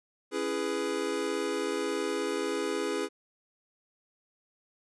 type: chord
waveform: square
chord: C# minor seventh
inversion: none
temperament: equal with one note detuned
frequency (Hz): 277.2 / 333.8 / 415.3 / 493.9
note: C#4 / E4 / G#4 / B4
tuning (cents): 0 / +22 / 0 / 0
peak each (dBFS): -38 / -36 / -33 / -37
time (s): 0.31-3.09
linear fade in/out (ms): 50
effects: resampled to 24000 Hz